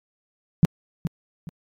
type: tone with echo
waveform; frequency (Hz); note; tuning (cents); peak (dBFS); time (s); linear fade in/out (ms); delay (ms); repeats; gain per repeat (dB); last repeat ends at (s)
sine; 164.81; E3; 0; -9; 0.63-0.65; 0; 420; 2; -11; 1.49
effects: MP3 64 kbps